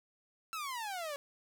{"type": "exponential sweep", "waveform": "sawtooth", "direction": "down", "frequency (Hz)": [1350, 554.4], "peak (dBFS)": -34, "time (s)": [0.53, 1.16], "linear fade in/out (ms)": 0, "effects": []}